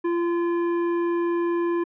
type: tone with hard clipping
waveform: sine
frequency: 343.1 Hz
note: F4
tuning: 31 cents flat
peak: -23 dBFS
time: 0.04-1.84 s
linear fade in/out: 10 ms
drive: 12 dB
effects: low-pass 2000 Hz 12 dB/octave